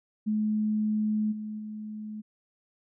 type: tone with level steps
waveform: sine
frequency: 213.8 Hz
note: A3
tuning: 49 cents flat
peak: -24 / -33 / -35 dBFS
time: 0.26-2.22 s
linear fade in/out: 20 ms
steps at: 1.31 / 1.58 s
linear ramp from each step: 20 ms
effects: none